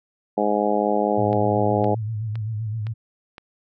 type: harmonic tone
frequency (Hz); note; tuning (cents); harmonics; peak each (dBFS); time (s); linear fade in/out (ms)
104.3; G#2; +8; 2 / 3 / 4 / 5 / 6 / 7 / 8; -26 / -27 / -25 / -25 / -26 / -26 / -26; 0.37-1.95; 10
type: tone with vibrato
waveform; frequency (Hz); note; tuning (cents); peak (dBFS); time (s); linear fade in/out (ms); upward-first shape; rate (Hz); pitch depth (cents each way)
sine; 109.3; A2; -11; -24; 1.17-2.94; 20; sine; 7.7; 77
type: click train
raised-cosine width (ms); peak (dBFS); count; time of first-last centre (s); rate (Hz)
0.3; -23; 5; 1.33-3.381; 1.95
effects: none